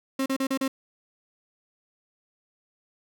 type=tone bursts; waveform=35% pulse; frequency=267.6 Hz; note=C4; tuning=39 cents sharp; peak=-22 dBFS; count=5; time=0.19-0.68 s; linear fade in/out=5 ms; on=70 ms; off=35 ms; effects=none